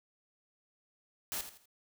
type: noise with echo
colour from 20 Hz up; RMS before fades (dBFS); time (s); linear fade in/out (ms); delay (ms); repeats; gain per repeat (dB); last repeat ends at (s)
white; -37; 1.32-1.41; 0; 82; 3; -10; 1.656
effects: none